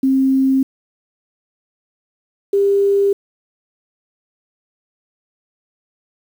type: tone pair in turn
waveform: sine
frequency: 266.2 / 398.8 Hz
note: C4 / G4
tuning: +30 / +30 cents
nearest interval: perfect fifth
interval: 700 cents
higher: second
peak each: -11 dBFS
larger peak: neither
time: 0.03-0.63 / 2.53-3.13 s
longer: neither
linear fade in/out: 5 ms
effects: 7-bit